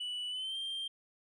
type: tone with pitch glide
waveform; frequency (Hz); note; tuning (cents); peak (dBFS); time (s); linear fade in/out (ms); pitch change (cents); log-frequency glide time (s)
sine; 2960 to 3172; F#7 to G7; 0 to +20; -33; 0-0.88; 10; +120; 0.29-0.57
effects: tanh soft clip ceiling -35 dBFS